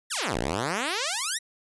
5% pulse exponential two-way sweep, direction down then up, 1986 to 51.91 to 1986 Hz, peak -15 dBFS, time 0.1-1.39 s, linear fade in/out 20 ms, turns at 0.38 s, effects resampled to 24000 Hz

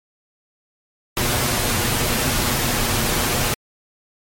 pink noise with comb filter, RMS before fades -20 dBFS, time 1.17-3.54 s, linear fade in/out 0 ms, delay 8.3 ms, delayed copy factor +0.5, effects MP3 64 kbps

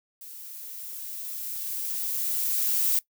violet noise with level ramp, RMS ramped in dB -43 to -23 dBFS, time 0.21-2.99 s, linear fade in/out 2 ms, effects noise-tail reverb RT60 0.1 s tail -20 dB re dry

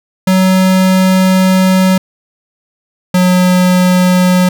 square tone pair in turn, 187.2 / 181.87 Hz, F#3 / F#3, +20 / -30 cents, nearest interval minor second, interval 50 cents, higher first, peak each -7 dBFS, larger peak neither, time 0.27-1.98 / 3.14-4.49 s, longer first, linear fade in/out 5 ms, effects none

